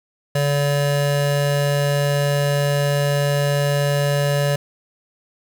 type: tone pair together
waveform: square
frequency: 143.25 / 573 Hz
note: D3 / D5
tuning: -43 / -43 cents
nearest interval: 2 octaves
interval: 2400 cents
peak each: -19 / -22 dBFS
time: 0.35-4.56 s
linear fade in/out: 5 ms
effects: 9-bit